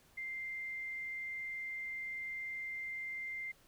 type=tone; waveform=sine; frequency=2093 Hz; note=C7; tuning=in tune; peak=-39 dBFS; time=0.17-3.52 s; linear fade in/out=10 ms; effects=pink hiss -66 dBFS RMS until 3.67 s